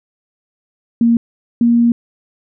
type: tone pair in turn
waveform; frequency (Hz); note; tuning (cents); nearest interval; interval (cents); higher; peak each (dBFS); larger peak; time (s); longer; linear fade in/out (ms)
sine; 233.1 / 235.7; A#3 / A#3; 0 / +19; unison; 19; second; -8; neither; 1.01-1.17 / 1.61-1.92; second; 2
effects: none